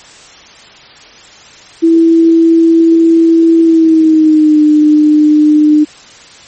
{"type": "tone with pitch glide", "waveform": "sine", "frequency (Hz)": [329.6, 302.2], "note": ["E4", "D4"], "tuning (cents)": [0, 50], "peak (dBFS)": -3, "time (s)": [1.82, 5.85], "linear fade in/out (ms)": 20, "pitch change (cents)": -150, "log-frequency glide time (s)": [3.62, 4.62], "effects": ["white hiss -36 dBFS RMS until 6.47 s", "MP3 32 kbps"]}